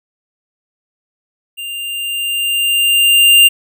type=tone with level ramp; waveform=square; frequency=2794 Hz; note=F7; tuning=in tune; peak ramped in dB=-24 to -4 dBFS; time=1.57-3.49 s; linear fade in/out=20 ms; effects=none